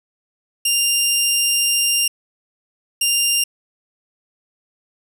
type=tone bursts at uneven times; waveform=15% pulse; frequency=2794 Hz; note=F7; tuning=in tune; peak=-8 dBFS; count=2; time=0.65-2.08 / 3.01-3.44 s; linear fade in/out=5 ms; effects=none